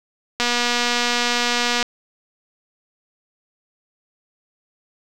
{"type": "click train", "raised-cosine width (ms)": 0.2, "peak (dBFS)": -3, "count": 345, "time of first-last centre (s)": [0.4, 1.827], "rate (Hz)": 241, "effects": ["7-bit"]}